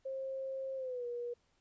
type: tone with pitch glide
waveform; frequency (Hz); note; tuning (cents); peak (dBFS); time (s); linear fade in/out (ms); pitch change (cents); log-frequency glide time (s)
sine; 533 to 480.4; C5 to B4; +32 to -48; -37; 0.05-1.34; 10; -180; 0.76-1.06
effects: pink hiss -75 dBFS RMS until 1.6 s + resampled to 16000 Hz